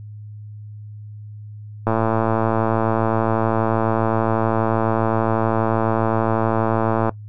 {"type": "click train", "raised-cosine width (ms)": 1, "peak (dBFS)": -5, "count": 586, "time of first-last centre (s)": [1.87, 7.093], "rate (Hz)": 112, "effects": ["noise-tail reverb RT60 0.1 s tail -19 dB re dry", "added 105 Hz sine -33 dBFS peak until 7.28 s"]}